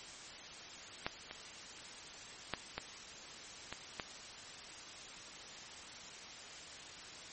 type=clicks; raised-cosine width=0.3 ms; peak=-18 / -28 / -18 / -21 / -25 / -21 dBFS; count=6; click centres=1.065 / 1.311 / 2.537 / 2.78 / 3.726 / 3.998 s; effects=white hiss -50 dBFS RMS until 7.32 s + MP3 32 kbps